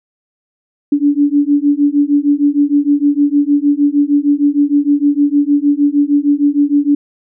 sine beating tone pair, 285.3 / 291.8 Hz, C#4 / D4, +50 / -11 cents, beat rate 6.5 Hz, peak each -12 dBFS, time 0.92-6.95 s, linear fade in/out 5 ms, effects none

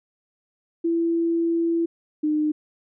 sine tone pair in turn, 334.5 / 304 Hz, E4 / D#4, +25 / -40 cents, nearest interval major second, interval 165 cents, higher first, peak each -19 dBFS, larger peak neither, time 0.84-1.86 / 2.23-2.52 s, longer first, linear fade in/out 10 ms, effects none

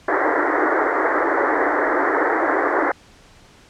pink band-pass noise, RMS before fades -19 dBFS, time 0.08-2.92 s, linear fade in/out 5 ms, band 290 to 2000 Hz, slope 96 dB/octave, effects pink hiss -49 dBFS RMS until 3.69 s + low-pass 7000 Hz 12 dB/octave

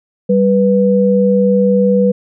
sine tone pair together, 195 / 491.4 Hz, G3 / B4, -9 / -9 cents, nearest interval octave + major third, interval 1600 cents, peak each -11 dBFS, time 0.29-2.12 s, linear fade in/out 10 ms, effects none

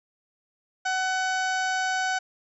harmonic tone with a mistuned harmonic, 750 Hz, F#5, 23 cents sharp, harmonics 1 / 2 / 3 / 4 / 5 / 6 / 7 / 8 / 9 / 10, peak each -27 / -27 / -38 / -39 / -43 / -41 / -44 / -39 / -48 / -45 dBFS, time 0.85-2.19 s, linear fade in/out 10 ms, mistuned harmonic 10, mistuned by -41 cents, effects none

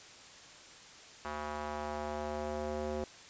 square tone with band-pass filter sweep, 75 Hz, D2, 37 cents sharp, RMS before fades -38 dBFS, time 1.25-3.04 s, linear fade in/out 0 ms, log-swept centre 1100 to 490 Hz, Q 1.6, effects white hiss -53 dBFS RMS until 3.29 s + resampled to 16000 Hz

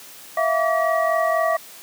sine tone cluster, 652 / 696 / 1150 / 1914 Hz, E5 / F5 / D6 / A#6, -19 / -6 / -37 / +45 cents, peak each -20 / -24 / -23 / -27 dBFS, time 0.37-1.57 s, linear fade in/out 5 ms, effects white hiss -42 dBFS RMS until 1.82 s + high-pass 150 Hz 12 dB/octave

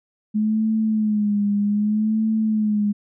sine tone with vibrato, 211.7 Hz, G#3, 33 cents sharp, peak -17 dBFS, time 0.34-2.93 s, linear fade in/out 20 ms, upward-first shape sine, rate 0.64 Hz, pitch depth 66 cents each way, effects none

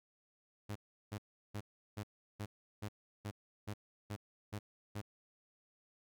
sawtooth tone bursts, 103.83 Hz, G#2, in tune, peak -36 dBFS, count 11, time 0.69-5.016 s, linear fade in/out 10 ms, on 66 ms, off 360 ms, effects none

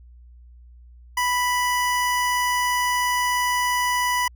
25% pulse tone, 987 Hz, B5, 1 cent flat, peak -16 dBFS, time 1.17-4.28 s, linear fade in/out 5 ms, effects added 60 Hz sine -44 dBFS peak until 4.35 s

